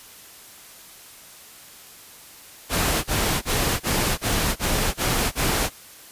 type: noise bursts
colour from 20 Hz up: pink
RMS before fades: -22 dBFS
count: 8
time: 2.69-5.7 s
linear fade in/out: 50 ms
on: 350 ms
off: 30 ms
effects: white hiss -45 dBFS RMS until 6.11 s + resampled to 32000 Hz